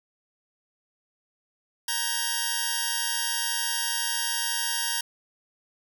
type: tone cluster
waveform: 10% pulse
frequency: 937 / 1548 / 1646 / 5570 Hz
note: A#5 / G6 / G#6 / F8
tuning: +9 / -22 / -16 / -5 cents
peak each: -24 dBFS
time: 1.88-5.01 s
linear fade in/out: 5 ms
effects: none